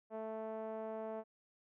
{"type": "tone with low-pass filter", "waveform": "5% pulse", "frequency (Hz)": 220, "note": "A3", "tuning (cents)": 0, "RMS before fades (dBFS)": -43, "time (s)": [0.1, 1.24], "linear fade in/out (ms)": 50, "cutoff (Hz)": 630, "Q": 2.3, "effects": []}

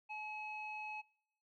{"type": "tone with low-pass filter", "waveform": "square", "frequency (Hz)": 854, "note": "G#5", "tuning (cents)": 48, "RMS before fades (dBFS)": -45, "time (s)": [0.09, 1.02], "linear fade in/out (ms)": 20, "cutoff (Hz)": 2300, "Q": 8.7, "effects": ["noise-tail reverb RT60 0.8 s tail -26 dB re dry"]}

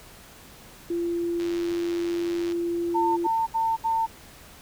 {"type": "tone", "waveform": "sine", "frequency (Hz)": 342.6, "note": "F4", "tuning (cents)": -33, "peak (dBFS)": -24, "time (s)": [0.9, 3.27], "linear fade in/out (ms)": 5}
{"type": "click train", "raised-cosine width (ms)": 0.2, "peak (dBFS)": -22, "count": 107, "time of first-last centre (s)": [1.4, 2.522], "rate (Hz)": 94.5}
{"type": "tone bursts", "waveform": "sine", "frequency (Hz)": 902, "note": "A5", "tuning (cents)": 43, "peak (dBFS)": -21, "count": 4, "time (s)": [2.94, 4.067], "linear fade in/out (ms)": 20, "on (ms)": 230, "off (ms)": 69}
{"effects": ["pink hiss -48 dBFS RMS until 4.61 s"]}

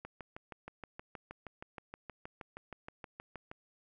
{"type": "click train", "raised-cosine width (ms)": 0.5, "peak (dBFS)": -29, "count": 23, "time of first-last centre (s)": [0.05, 3.515], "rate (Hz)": 6.35, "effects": []}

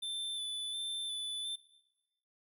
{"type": "tone with vibrato", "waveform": "square", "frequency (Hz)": 3520, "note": "A7", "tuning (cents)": 0, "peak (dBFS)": -37, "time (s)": [0.02, 1.56], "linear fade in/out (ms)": 10, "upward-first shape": "square", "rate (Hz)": 1.4, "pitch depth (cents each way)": 17, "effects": ["noise-tail reverb RT60 1.0 s tail -18 dB re dry"]}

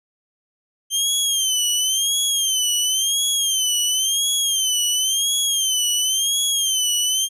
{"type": "tone with vibrato", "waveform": "20% pulse", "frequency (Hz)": 3136, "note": "G7", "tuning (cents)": 0, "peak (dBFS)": -12, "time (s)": [0.9, 7.29], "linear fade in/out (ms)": 50, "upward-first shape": "sine", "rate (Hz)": 0.95, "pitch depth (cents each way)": 110, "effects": []}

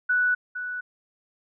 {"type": "tone pair in turn", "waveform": "sine", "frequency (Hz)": [1480, 1480], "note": ["F#6", "F#6"], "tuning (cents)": [0, 0], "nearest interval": "unison", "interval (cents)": 0, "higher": "neither", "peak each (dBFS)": [-19, -29], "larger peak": "first", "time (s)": [[0.09, 0.35], [0.55, 0.81]], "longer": "neither", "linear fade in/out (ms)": 10, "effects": []}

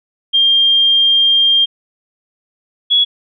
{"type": "tone pair in turn", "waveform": "sine", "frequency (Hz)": [3200, 3364], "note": ["G7", "G#7"], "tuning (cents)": [35, 22], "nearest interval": "minor second", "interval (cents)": 87, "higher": "second", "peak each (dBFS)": -8, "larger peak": "neither", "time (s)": [[0.33, 1.66], [2.9, 3.05]], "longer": "first", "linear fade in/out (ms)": 20, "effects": []}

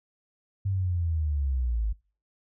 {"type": "linear sweep", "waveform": "sine", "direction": "down", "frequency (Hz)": [99.3, 50.7], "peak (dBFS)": -24, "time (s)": [0.65, 1.93], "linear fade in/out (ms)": 10, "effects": ["noise-tail reverb RT60 0.4 s tail -26 dB re dry"]}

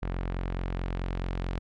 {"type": "tone with low-pass filter sweep", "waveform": "sawtooth", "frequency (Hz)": 44.62, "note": "F1", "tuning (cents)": 38, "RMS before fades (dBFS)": -32, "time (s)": [0.02, 1.59], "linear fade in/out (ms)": 10, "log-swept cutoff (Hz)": [2200, 3700], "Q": 0.87, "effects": []}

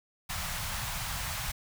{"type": "band-stop noise", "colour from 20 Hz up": "pink", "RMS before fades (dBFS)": -35, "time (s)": [0.29, 1.52], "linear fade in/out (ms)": 10, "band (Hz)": [160, 740], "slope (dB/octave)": 24, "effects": []}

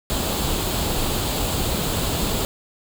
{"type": "noise with comb filter", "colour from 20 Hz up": "pink", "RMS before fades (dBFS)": -23, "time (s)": [0.1, 2.45], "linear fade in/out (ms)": 0, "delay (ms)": 0.26, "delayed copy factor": 0.5, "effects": []}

